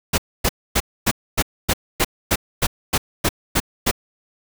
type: noise bursts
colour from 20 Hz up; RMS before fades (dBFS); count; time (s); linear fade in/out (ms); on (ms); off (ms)
pink; -17; 13; 0.13-3.913; 10; 51; 260
effects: none